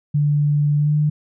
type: tone with pitch glide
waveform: sine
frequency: 146.83 to 150.18 Hz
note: D3 to D3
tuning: 0 to +39 cents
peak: -14 dBFS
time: 0.14-1.1 s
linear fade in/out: 10 ms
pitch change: +39 cents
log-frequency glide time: 0.77-0.94 s
effects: none